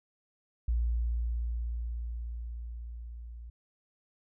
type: tone with level ramp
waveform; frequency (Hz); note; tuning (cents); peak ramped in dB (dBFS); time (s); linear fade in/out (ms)
sine; 58.27; A#1; 0; -25 to -42; 0.68-3.5; 5
effects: none